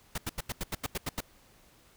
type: noise bursts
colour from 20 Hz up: pink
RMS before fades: -33 dBFS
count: 10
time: 0.15-1.206 s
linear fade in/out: 5 ms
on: 30 ms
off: 84 ms
effects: pink hiss -61 dBFS RMS until 1.96 s